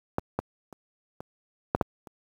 clicks, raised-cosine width 1 ms, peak -11 / -12 / -30 / -24 / -7 / -7 / -30 dBFS, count 7, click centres 0.184 / 0.39 / 0.727 / 1.205 / 1.749 / 1.812 / 2.072 s, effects high-pass 60 Hz 12 dB/octave + 8-bit

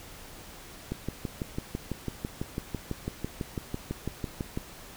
click train, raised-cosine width 3 ms, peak -18 dBFS, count 23, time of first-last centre 0.92-4.574 s, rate 6.02 Hz, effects pink hiss -47 dBFS RMS until 4.96 s

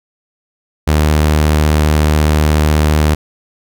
sawtooth tone, 76.2 Hz, D#2, 36 cents flat, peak -5 dBFS, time 0.87-3.15 s, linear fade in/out 10 ms, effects none

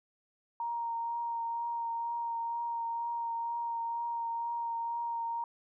sine tone with vibrato, 932.3 Hz, A#5, in tune, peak -32 dBFS, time 0.6-5.44 s, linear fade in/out 2 ms, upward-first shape triangle, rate 2.1 Hz, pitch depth 17 cents each way, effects none

